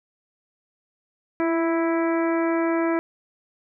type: harmonic tone with a mistuned harmonic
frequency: 329.6 Hz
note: E4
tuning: in tune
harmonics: 1 / 2 / 3 / 4 / 5 / 6 / 7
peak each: -21 / -27 / -31 / -33 / -35 / -37 / -38 dBFS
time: 1.4-2.99 s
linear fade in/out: 0 ms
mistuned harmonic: 1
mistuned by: +19 cents
effects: none